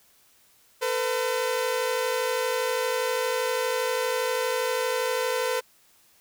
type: tone pair together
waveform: sawtooth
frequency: 452.6 / 505.1 Hz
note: A4 / B4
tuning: +49 / +39 cents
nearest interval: major second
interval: 190 cents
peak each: -25 / -22 dBFS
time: 0.81-5.61 s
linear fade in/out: 20 ms
effects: white hiss -60 dBFS RMS until 6.2 s